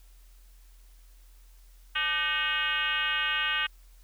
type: tone with frequency modulation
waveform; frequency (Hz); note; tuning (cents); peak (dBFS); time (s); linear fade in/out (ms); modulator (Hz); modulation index
sine; 2200; C#7; -14; -25; 1.95-3.67; 10; 334; 2.9
effects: added 42 Hz sine -51 dBFS peak until 4.03 s + white hiss -64 dBFS RMS until 4.03 s